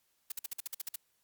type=noise bursts; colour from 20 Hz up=blue; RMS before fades=-37 dBFS; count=10; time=0.3-0.959 s; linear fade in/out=5 ms; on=20 ms; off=51 ms; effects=white hiss -75 dBFS RMS until 1.23 s + Opus 48 kbps